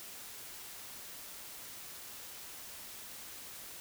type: silence
effects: white hiss -48 dBFS RMS until 3.8 s